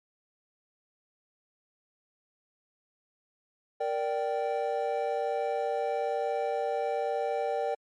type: chord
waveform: triangle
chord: G minor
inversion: first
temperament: equal with one note detuned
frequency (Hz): 466.2 / 587.3 / 777.7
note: Bb4 / D5 / G5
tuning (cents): 0 / 0 / -14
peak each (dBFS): -30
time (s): 3.8-7.75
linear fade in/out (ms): 10
effects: MP3 48 kbps